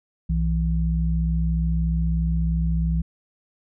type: tone pair together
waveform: sine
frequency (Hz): 61.74 / 164.83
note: B1 / E3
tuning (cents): 0 / 0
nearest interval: octave + perfect fourth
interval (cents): 1700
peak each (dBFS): -21 / -23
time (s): 0.29-3.02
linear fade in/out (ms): 10
effects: none